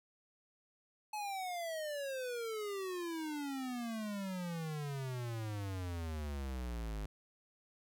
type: exponential sweep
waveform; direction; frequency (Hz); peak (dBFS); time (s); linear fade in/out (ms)
square; down; 860 to 50.4; -39; 1.13-7.06; 5
effects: none